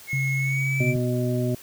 triangle tone with pitch glide, 2173 to 2329 Hz, C#7 to D7, -35 to -15 cents, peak -24 dBFS, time 0.07-0.95 s, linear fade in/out 50 ms, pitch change +120 cents, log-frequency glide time 0.36-0.83 s
sine tone, 135.7 Hz, C#3, 36 cents flat, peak -23 dBFS, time 0.13-0.96 s, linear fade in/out 2 ms
harmonic tone, 123.47 Hz, B2, in tune, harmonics 1 / 2 / 3 / 5, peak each -24 / -27 / -29 / -31 dBFS, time 0.8-1.55 s, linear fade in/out 5 ms
effects white hiss -46 dBFS RMS until 1.62 s

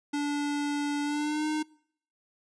square tone with pitch glide, 290 to 306.9 Hz, D4 to D#4, -22 to -24 cents, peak -28 dBFS, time 0.13-1.63 s, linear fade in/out 10 ms, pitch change +98 cents, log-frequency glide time 1.03-1.46 s, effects noise-tail reverb RT60 0.6 s tail -23 dB re dry + resampled to 22050 Hz

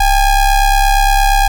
square ring-modulated tone, 414.3 Hz, G#4, 4 cents flat, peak -6 dBFS, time 0-1.48 s, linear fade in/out 5 ms, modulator 380 Hz, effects 8-bit

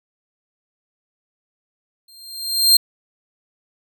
sawtooth tone with exponential growth, 4186 Hz, C8, in tune, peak -4 dBFS, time 2.08-2.77 s, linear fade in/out 5 ms, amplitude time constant 150 ms, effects none

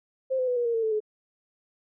sine tone with pitch steps, 525 / 509.8 / 495 / 480.6 / 466.6 / 453.1 / 439.9 / 427.2 Hz, C5 / C5 / B4 / B4 / A#4 / A#4 / A4 / G#4, +6 / -45 / +4 / -47 / +2 / -49 / 0 / +49 cents, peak -23 dBFS, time 0.3-1.004 s, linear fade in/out 20 ms, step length 88 ms, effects none

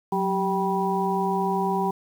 harmonic tone with a mistuned harmonic, 194.7 Hz, G3, 12 cents flat, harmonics 1 / 2 / 4 / 5, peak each -27 / -27 / -27 / -27 dBFS, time 0.12-1.91 s, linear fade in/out 5 ms, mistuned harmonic 1, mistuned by -90 cents, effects 8-bit

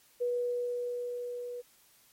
sine tone with level ramp, 487 Hz, B4, 24 cents flat, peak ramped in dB -27 to -37 dBFS, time 0.2-1.62 s, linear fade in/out 20 ms, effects white hiss -63 dBFS RMS until 2.12 s + MP3 64 kbps

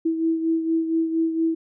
sine beating tone pair, 325.5 / 329.8 Hz, E4 / E4, -22 / +1 cents, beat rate 4.3 Hz, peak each -20 / -28 dBFS, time 0.05-1.55 s, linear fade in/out 10 ms, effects none

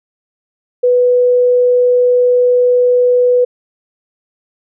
sine tone, 493.9 Hz, B4, in tune, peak -7 dBFS, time 0.83-3.45 s, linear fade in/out 10 ms, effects none

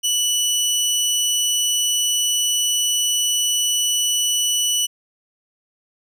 20% pulse tone, 2960 Hz, F#7, in tune, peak -12 dBFS, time 0.03-4.87 s, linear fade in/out 20 ms, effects none

